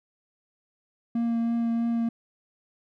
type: tone with vibrato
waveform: triangle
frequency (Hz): 232.2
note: A#3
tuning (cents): -7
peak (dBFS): -21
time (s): 1.15-2.09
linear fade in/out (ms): 5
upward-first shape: triangle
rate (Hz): 3.1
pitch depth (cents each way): 13
effects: none